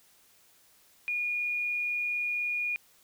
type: tone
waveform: sine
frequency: 2439 Hz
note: D#7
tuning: 35 cents flat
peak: -28 dBFS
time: 1.08-2.76 s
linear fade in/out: 0 ms
effects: white hiss -62 dBFS RMS until 3.03 s